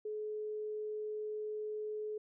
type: tone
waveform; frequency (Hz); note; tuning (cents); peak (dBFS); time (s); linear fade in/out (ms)
sine; 426.4; G#4; +46; -37; 0.05-2.18; 5
effects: none